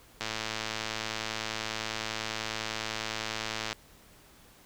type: click train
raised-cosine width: 0.2 ms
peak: -15 dBFS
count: 388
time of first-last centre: 0.21-3.728 s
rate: 110 Hz
effects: pink hiss -57 dBFS RMS until 4.65 s